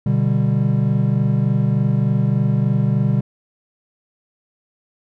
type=chord; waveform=triangle; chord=G major; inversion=first; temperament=equal; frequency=123.47 / 146.83 / 196 Hz; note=B2 / D3 / G3; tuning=0 / 0 / 0 cents; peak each=-16 / -17 / -18 dBFS; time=0.06-3.21 s; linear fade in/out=5 ms; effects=none